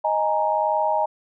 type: chord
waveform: sine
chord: D# suspended fourth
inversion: none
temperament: equal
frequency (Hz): 622.3 / 830.6 / 932.3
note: D#5 / G#5 / A#5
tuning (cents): 0 / 0 / 0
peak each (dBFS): -23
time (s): 0.04-1.06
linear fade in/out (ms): 10
effects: none